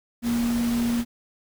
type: tone in noise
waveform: sine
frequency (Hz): 236.2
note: A#3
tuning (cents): +23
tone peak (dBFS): -21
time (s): 0.22-1.05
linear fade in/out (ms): 50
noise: pink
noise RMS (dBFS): -34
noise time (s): 0.22-1.05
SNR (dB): +10
effects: none